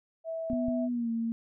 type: tone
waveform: sine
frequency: 653 Hz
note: E5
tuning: 17 cents flat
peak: -32 dBFS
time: 0.24-0.89 s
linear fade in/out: 50 ms
type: tone with pitch glide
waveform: sine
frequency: 246.9 to 229 Hz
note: B3 to A#3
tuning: 0 to -31 cents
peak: -28 dBFS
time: 0.5-1.32 s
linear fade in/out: 0 ms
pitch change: -131 cents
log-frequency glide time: 0.88-1.1 s
type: clicks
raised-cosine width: 5 ms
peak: -27 dBFS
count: 2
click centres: 0.532 / 0.684 s
effects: none